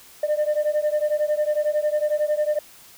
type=beating tone pair; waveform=sine; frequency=597 / 608 Hz; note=D5 / D#5; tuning=+28 / -40 cents; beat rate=11 Hz; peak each=-20 / -21 dBFS; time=0.23-2.59 s; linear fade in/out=5 ms; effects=tanh soft clip ceiling -16 dBFS + white hiss -48 dBFS RMS until 2.97 s